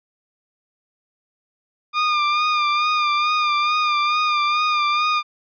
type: tone with vibrato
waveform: sawtooth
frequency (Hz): 1208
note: D6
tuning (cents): +48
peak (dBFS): -13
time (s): 1.93-5.23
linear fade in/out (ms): 50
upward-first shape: sine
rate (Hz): 2.3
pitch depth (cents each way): 39
effects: resampled to 11025 Hz